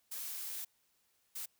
blue noise bursts at uneven times, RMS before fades -42 dBFS, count 2, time 0.11-0.65 / 1.35-1.46 s, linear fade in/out 10 ms, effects white hiss -75 dBFS RMS until 1.59 s

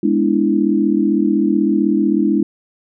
sine chord, E dominant seventh, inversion first, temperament equal, 207.7 / 246.9 / 293.7 / 329.6 Hz, G#3 / B3 / D4 / E4, 0 / 0 / 0 / 0 cents, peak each -17 / -22 / -17 / -17 dBFS, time 0.03-2.43 s, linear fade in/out 5 ms, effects none

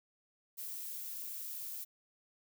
violet noise, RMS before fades -43 dBFS, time 0.57-1.85 s, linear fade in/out 20 ms, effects none

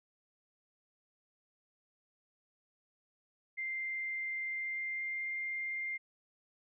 sine tone with pitch glide, 2093 to 2106 Hz, C7 to C7, 0 to +11 cents, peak -35 dBFS, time 3.57-5.98 s, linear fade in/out 20 ms, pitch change +11 cents, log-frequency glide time 4.46-5.29 s, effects none

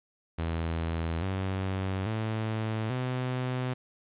sawtooth tone with pitch steps, 82.41 / 95.21 / 110 / 127.09 Hz, E2 / G2 / A2 / C3, 0 / -50 / 0 / -50 cents, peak -25 dBFS, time 0.38-3.74 s, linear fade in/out 10 ms, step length 840 ms, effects resampled to 8000 Hz + 10-bit

